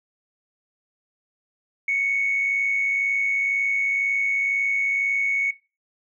sine tone with amplitude modulation, 2217 Hz, C#7, in tune, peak -17 dBFS, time 1.88-5.51 s, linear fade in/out 5 ms, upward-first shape sine, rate 102 Hz, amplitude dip 45%, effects noise-tail reverb RT60 0.3 s tail -20 dB re dry + tanh soft clip ceiling -14 dBFS

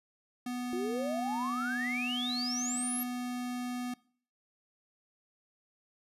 square tone, 246.9 Hz, B3, in tune, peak -35 dBFS, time 0.46-3.94 s, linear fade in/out 5 ms
sine exponential sweep, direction up, 343.4 to 11840 Hz, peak -33 dBFS, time 0.73-3.03 s, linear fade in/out 0 ms
effects noise-tail reverb RT60 0.5 s tail -22 dB re dry + resampled to 32000 Hz

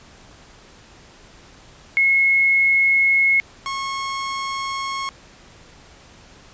sine / sawtooth tone pair in turn, 2174 / 1090.8 Hz, C#7 / C#6, -34 / -28 cents, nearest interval octave, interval 1194 cents, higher first, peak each -13 / -20 dBFS, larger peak first, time 1.97-3.4 / 3.66-5.09 s, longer neither, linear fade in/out 0 ms, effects pink hiss -47 dBFS RMS until 6.53 s + resampled to 16000 Hz

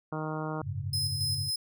harmonic tone, 155.56 Hz, D#3, in tune, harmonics 1 / 2 / 3 / 4 / 5 / 6 / 7 / 8 / 9, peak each -35 / -38 / -40 / -41 / -42 / -43 / -43 / -44 / -45 dBFS, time 0.12-0.62 s, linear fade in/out 5 ms
sine chord, F# suspended second, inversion none, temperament equal, 92.5 / 103.83 / 138.59 Hz, F#2 / G#2 / C#3, 0 / 0 / 0 cents, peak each -36 dBFS, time 0.61-1.51 s, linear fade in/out 50 ms
sawtooth tone with tremolo, 5100 Hz, D#8, 42 cents sharp, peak -26 dBFS, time 0.93-1.56 s, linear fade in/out 5 ms, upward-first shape square, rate 3.6 Hz, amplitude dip 40%
effects none

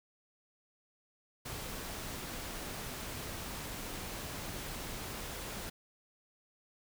pink noise, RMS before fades -42 dBFS, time 1.45-5.7 s, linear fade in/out 10 ms, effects none

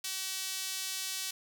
sawtooth tone with high-pass filter, 380 Hz, F#4, 46 cents sharp, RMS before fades -37 dBFS, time 0.04-1.31 s, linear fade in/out 5 ms, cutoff 4000 Hz, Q 0.87, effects none

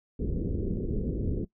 pink low-pass noise, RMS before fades -30 dBFS, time 0.19-1.45 s, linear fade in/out 10 ms, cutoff 460 Hz, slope 48 dB/octave, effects noise-tail reverb RT60 0.1 s tail -19 dB re dry

